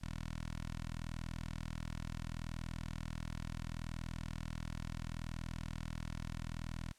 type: tone with notch filter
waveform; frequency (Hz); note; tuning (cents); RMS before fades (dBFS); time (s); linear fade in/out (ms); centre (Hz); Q
10% pulse; 40.72; E1; -20; -43; 0.01-6.93; 20; 460; 0.6
effects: white hiss -68 dBFS RMS until 6.98 s + low-pass 9000 Hz 12 dB/octave